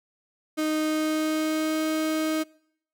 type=tone with pitch glide; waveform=35% pulse; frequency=310 to 313.8 Hz; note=D#4 to D#4; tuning=-6 to +15 cents; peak=-22 dBFS; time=0.57-2.44 s; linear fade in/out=20 ms; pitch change=+21 cents; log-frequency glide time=0.81-1.84 s; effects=noise-tail reverb RT60 0.7 s tail -25 dB re dry